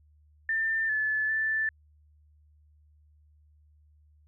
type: tone with pitch steps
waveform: sine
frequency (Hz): 1791 / 1732 / 1760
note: A6 / A6 / A6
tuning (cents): +30 / -28 / 0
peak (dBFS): -25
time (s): 0.49-1.69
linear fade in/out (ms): 2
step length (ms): 400
effects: added 75 Hz sine -58 dBFS peak until 4.27 s